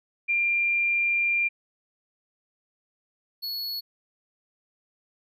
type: tone pair in turn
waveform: sine / square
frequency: 2387 / 4380 Hz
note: D7 / C#8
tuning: +28 / -22 cents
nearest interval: major seventh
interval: 1050 cents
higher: second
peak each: -21 / -30 dBFS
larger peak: first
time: 0.28-1.49 / 3.42-3.81 s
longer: first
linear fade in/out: 20 ms
effects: none